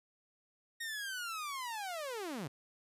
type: linear sweep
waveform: sawtooth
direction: down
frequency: 1872 to 122.8 Hz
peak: -35 dBFS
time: 0.8-2.48 s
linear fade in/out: 10 ms
effects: resampled to 32000 Hz